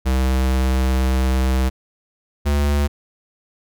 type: tone pair in turn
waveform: square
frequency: 64.9 / 72.11 Hz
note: C2 / D2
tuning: -13 / -31 cents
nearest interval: major second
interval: 182 cents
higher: second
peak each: -16 dBFS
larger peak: neither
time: 0.05-1.7 / 2.45-2.88 s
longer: first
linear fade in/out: 20 ms
effects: none